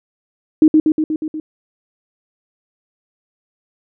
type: tone with echo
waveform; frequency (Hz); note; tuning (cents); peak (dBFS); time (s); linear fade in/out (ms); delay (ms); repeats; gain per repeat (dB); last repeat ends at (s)
sine; 311.1; D#4; 0; -4; 0.62-0.68; 2; 120; 6; -3; 1.4
effects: none